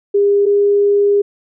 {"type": "tone pair in turn", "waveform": "sine", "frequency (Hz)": [404.2, 406], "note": ["G#4", "G#4"], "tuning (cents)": [-47, -39], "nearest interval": "unison", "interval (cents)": 8, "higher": "second", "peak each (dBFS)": -9, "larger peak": "neither", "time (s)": [[0.14, 0.46], [0.46, 1.22]], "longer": "second", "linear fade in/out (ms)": 10, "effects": []}